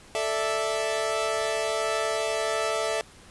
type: chord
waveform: sawtooth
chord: A suspended fourth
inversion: none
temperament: equal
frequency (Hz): 440 / 587.3 / 659.3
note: A4 / D5 / E5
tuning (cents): 0 / 0 / 0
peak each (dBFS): -26 / -28 / -24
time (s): 0.15-3.01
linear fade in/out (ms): 0
effects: pink hiss -51 dBFS RMS until 3.3 s + resampled to 24000 Hz